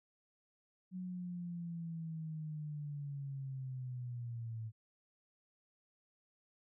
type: linear sweep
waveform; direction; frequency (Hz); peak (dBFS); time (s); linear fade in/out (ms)
sine; down; 185 to 110; -40; 0.91-4.72; 50
effects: none